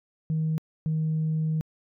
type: tone pair in turn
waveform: sine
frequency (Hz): 158 / 157.44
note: D#3 / D#3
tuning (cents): +27 / +21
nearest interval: unison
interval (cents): 6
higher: first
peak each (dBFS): -22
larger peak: neither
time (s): 0.3-0.58 / 0.86-1.61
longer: second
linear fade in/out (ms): 0
effects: tanh soft clip ceiling -20 dBFS